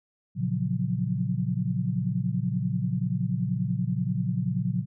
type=chord; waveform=sine; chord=Gb major seventh; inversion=first; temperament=equal; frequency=116.54 / 138.59 / 174.61 / 185 Hz; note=Bb2 / Db3 / F3 / Gb3; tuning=0 / 0 / 0 / 0 cents; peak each=-30 dBFS; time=0.35-4.86 s; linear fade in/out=50 ms; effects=none